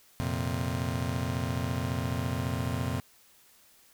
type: chord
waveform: 30% pulse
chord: F suspended fourth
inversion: none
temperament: just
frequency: 87.31 / 116.41 / 130.96 Hz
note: F2 / Bb2 / C3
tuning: 0 / -2 / +2 cents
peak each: -31 dBFS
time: 0.2-3 s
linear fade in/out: 0 ms
effects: white hiss -60 dBFS RMS until 3.93 s